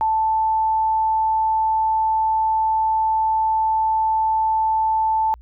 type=tone; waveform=sine; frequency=880 Hz; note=A5; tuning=in tune; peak=-16 dBFS; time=0.01-5.34 s; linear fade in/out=0 ms; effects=added 58 Hz sine -41 dBFS peak until 5.41 s